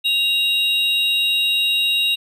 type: tone pair together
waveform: triangle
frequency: 2789 / 3804 Hz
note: F7 / A#7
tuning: -3 / +34 cents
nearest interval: perfect fourth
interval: 537 cents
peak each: -17 dBFS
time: 0.04-2.16 s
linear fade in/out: 20 ms
effects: none